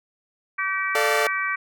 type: harmonic tone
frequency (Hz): 384.3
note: G4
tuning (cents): -34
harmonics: 3 / 4 / 5 / 6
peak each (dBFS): -28 / -28 / -28 / -28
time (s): 0.58-1.56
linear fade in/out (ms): 10
type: chord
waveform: sawtooth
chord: D minor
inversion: second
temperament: equal with one note detuned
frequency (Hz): 440 / 591.4 / 698.5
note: A4 / D5 / F5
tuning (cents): 0 / +12 / 0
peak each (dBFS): -20 / -21 / -23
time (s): 0.95-1.27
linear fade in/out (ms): 2
effects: none

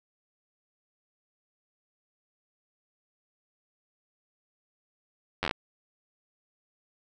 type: slowing click train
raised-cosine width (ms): 0.3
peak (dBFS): -12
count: 7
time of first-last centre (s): 5.43-5.511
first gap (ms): 10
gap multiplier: 1.12
effects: none

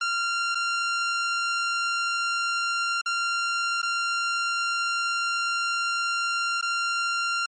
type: tone with dropouts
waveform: sawtooth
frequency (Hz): 1384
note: F6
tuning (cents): -16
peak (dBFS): -20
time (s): 0.01-7.46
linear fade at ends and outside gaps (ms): 5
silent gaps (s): 0.548-0.553 / 3.014-3.059 / 3.818-3.828 / 6.613-6.625
effects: low-pass 12000 Hz 12 dB/octave + MP3 32 kbps

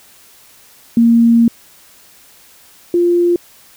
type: tone pair in turn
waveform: sine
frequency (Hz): 232.4 / 348.2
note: A#3 / F4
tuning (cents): -5 / -5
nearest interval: perfect fifth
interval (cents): 700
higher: second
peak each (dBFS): -6 / -9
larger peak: first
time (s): 0.97-1.48 / 2.94-3.36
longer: first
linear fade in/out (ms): 2
effects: white hiss -45 dBFS RMS until 3.76 s

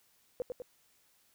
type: tone with echo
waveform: sine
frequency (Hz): 498.5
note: B4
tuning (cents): +16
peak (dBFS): -31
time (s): 0.4-0.42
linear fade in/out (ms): 0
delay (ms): 100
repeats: 2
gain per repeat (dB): -4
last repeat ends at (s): 0.62
effects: white hiss -69 dBFS RMS until 1.34 s

